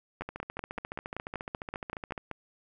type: two click trains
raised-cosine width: 0.5 ms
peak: -22 / -20 dBFS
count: 29 / 12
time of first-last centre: 0.22-2.178 / 0.21-2.313 s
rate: 14.3 / 5.23 Hz
effects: none